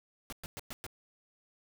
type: noise bursts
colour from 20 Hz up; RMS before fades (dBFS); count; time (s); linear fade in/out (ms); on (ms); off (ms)
pink; -42; 5; 0.3-0.865; 0; 25; 110
effects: none